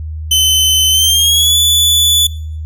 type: tone with pitch glide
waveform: sawtooth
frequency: 3050 to 3463 Hz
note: G7 to A7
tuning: -48 to -28 cents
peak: -5 dBFS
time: 0.31-2.27 s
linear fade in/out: 5 ms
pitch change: +220 cents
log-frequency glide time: 0.91-1.58 s
effects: noise-tail reverb RT60 0.6 s tail -22 dB re dry + added 78 Hz sine -20 dBFS peak until 2.65 s